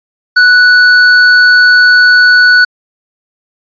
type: tone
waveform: square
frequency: 1480 Hz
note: F#6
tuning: in tune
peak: -3 dBFS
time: 0.36-2.65 s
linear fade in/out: 10 ms
effects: resampled to 11025 Hz